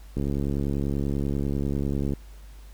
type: click train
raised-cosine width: 3 ms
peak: -15 dBFS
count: 139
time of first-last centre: 0.17-2.136 s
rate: 70.2 Hz
effects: added 50 Hz sine -42 dBFS peak until 2.73 s + pink hiss -56 dBFS RMS until 2.73 s